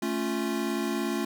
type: chord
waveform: square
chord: A augmented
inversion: none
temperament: equal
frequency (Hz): 220 / 277.2 / 349.2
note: A3 / C#4 / E#4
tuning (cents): 0 / 0 / 0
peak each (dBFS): -32 / -33 / -32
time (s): 0.02-1.25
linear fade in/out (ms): 5
effects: none